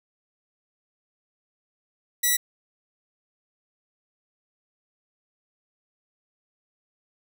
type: tone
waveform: 5% pulse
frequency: 1951 Hz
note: B6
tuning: 22 cents flat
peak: -9 dBFS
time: 2.23-2.37 s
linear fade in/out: 10 ms
effects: none